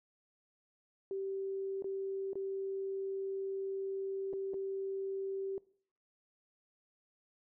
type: tone with dropouts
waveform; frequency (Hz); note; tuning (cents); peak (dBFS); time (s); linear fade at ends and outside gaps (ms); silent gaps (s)
sine; 388.3; G4; -16; -35; 1.11-5.58; 1; 1.823-1.843 / 2.332-2.355 / 4.33-4.335 / 4.535-4.541
effects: noise-tail reverb RT60 0.6 s tail -22 dB re dry